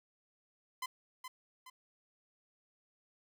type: tone with echo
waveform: sawtooth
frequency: 1023 Hz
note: C6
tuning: 39 cents flat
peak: -33 dBFS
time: 0.82-0.86 s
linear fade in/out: 5 ms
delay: 420 ms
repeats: 2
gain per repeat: -7 dB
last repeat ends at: 1.7 s
effects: none